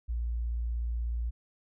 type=tone; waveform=sine; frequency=58.27 Hz; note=A#1; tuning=in tune; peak=-29 dBFS; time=0.08-1.31 s; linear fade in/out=20 ms; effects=none